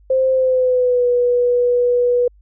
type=tone with pitch glide; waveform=sine; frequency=523.3 to 488.3 Hz; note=C5 to B4; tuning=0 to -20 cents; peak=-12 dBFS; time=0.1-2.28 s; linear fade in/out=5 ms; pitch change=-120 cents; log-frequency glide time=0.32-1.07 s; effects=added 50 Hz sine -46 dBFS peak until 2.41 s